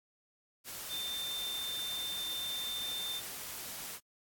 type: tone in noise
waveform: sine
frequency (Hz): 3582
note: A7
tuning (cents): +30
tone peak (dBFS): -36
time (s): 0.88-3.22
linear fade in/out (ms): 50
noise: white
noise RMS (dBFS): -43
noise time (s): 0.64-4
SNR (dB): +4
effects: AAC 64 kbps